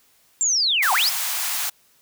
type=linear two-way sweep; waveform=sine; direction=down then up; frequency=7459 to 700 to 5320 Hz; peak=-17 dBFS; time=0.41-1.09 s; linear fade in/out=0 ms; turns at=0.93 s
type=high-pass noise; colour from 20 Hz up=white; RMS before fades=-25 dBFS; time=0.82-1.7 s; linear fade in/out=10 ms; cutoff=680 Hz; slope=48 dB/octave
effects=white hiss -59 dBFS RMS until 2.01 s